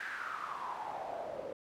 pink noise with band-pass filter sweep, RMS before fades -41 dBFS, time 0-1.53 s, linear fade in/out 5 ms, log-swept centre 1700 to 510 Hz, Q 7.1, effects none

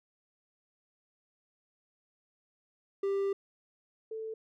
triangle / sine tone pair in turn, 394.6 / 441.9 Hz, G4 / A4, +11 / +7 cents, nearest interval major second, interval 196 cents, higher second, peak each -26 / -36 dBFS, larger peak first, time 3.03-3.33 / 4.11-4.34 s, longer first, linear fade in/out 5 ms, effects none

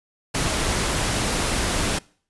pink noise, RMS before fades -23 dBFS, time 0.34-1.99 s, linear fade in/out 10 ms, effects noise-tail reverb RT60 0.5 s tail -24 dB re dry + resampled to 24000 Hz

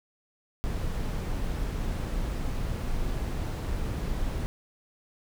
brown noise, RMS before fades -30 dBFS, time 0.64-4.46 s, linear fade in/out 0 ms, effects none

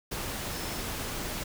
sine tone in noise, 5274 Hz, E8, in tune, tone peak -46 dBFS, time 0.51-0.81 s, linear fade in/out 10 ms, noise pink, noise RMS -35 dBFS, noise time 0.11-1.44 s, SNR -14 dB, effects none

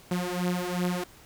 sawtooth beating tone pair, 177.5 / 180.2 Hz, F3 / F#3, +28 / -45 cents, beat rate 2.7 Hz, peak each -26 dBFS, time 0.11-1.04 s, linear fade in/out 5 ms, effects pink hiss -53 dBFS RMS until 1.25 s

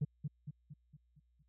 sine tone with echo, 146.83 Hz, D3, in tune, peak -28 dBFS, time 0.01-0.05 s, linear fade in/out 10 ms, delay 230 ms, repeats 6, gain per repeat -6 dB, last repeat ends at 1.43 s, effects tanh soft clip ceiling -29 dBFS + added 60 Hz sine -70 dBFS peak until 1.48 s

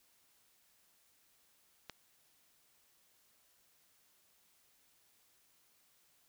click, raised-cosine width 0.2 ms, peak -27 dBFS, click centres 1.897 s, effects white hiss -71 dBFS RMS until 6.28 s

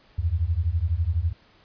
sine beating tone pair, 77.78 / 89.78 Hz, D#2 / F2, 0 / +48 cents, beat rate 12 Hz, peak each -24 dBFS, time 0.18-1.33 s, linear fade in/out 10 ms, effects pink hiss -57 dBFS RMS until 1.64 s + resampled to 11025 Hz

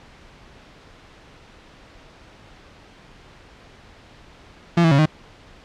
35% pulse tone with pitch steps, 170.6 / 163.3 / 139 / 155.2 Hz, F3 / E3 / C#3 / D#3, -40 / -16 / +5 / -4 cents, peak -11 dBFS, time 4.77-5.058 s, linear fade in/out 5 ms, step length 72 ms, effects pink hiss -47 dBFS RMS until 5.64 s + low-pass 4000 Hz 12 dB/octave

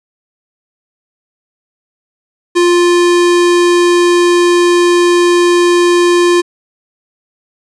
square tone, 350 Hz, F4, 4 cents sharp, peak -7 dBFS, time 2.55-6.42 s, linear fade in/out 20 ms, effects resampled to 22050 Hz

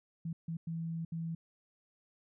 sine tone bursts at uneven times, 164.81 Hz, E3, in tune, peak -35 dBFS, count 4, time 0.25-0.33 / 0.48-0.57 / 0.67-1.05 / 1.12-1.35 s, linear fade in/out 5 ms, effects none

